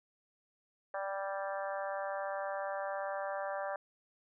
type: harmonic tone with a mistuned harmonic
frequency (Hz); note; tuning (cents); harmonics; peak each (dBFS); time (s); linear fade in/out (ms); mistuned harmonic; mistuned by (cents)
195.6; G3; -4; 3 / 4 / 5 / 6 / 7 / 8 / 9; -38 / -41 / -46 / -45 / -49 / -46 / -50; 0.94-3.76; 2; 8; +16
effects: none